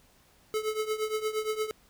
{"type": "tone with tremolo", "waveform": "square", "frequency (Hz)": 432.4, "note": "A4", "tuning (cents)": -30, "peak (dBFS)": -26, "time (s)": [0.54, 1.71], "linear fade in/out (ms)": 0, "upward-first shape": "triangle", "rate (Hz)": 8.6, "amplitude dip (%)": 85, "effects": ["pink hiss -62 dBFS RMS until 1.89 s"]}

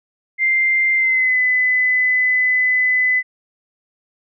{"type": "tone with pitch glide", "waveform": "sine", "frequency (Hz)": [2093, 2009], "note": ["C7", "B6"], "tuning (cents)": [0, 29], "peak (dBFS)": -13, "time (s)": [0.38, 3.23], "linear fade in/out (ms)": 50, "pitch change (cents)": -71, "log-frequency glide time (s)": [0.95, 1.39], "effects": []}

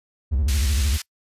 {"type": "tone with vibrato", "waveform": "triangle", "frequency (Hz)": 69.3, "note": "C#2", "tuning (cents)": 0, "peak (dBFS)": -16, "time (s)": [0.31, 0.98], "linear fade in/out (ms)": 20, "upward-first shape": "square", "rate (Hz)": 13, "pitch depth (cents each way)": 190}
{"type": "band-pass noise", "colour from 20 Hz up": "white", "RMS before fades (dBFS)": -32, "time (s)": [0.48, 1.02], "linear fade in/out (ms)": 5, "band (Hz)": [1700, 7800], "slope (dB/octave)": 12}
{"type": "noise with exponential decay", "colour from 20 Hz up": "violet", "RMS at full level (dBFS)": -32, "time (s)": [0.94, 1.06], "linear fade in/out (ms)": 2, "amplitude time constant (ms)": 25}
{"effects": ["noise-tail reverb RT60 0.1 s tail -25 dB re dry", "resampled to 32000 Hz"]}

